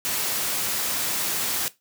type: noise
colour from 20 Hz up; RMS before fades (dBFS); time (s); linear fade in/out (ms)
white; -26; 0.05-1.68; 0
effects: noise-tail reverb RT60 0.2 s tail -17 dB re dry + high-pass 100 Hz 12 dB/octave